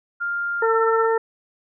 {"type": "tone with pitch glide", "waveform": "sine", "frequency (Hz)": [1400, 1338.3], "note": ["F6", "E6"], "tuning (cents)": [4, 26], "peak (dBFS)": -22, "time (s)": [0.2, 1.07], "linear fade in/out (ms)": 20, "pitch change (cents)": -78, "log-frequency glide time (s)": [0.63, 0.69]}
{"type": "harmonic tone", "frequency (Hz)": 451.7, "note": "A4", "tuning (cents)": 45, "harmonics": [1, 2, 3, 4], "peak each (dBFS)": [-18, -24, -28, -30], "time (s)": [0.62, 1.18], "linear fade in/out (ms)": 5}
{"effects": []}